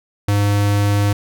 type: tone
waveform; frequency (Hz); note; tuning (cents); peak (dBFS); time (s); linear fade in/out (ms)
square; 102; G#2; -31; -14; 0.28-1.13; 5
effects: none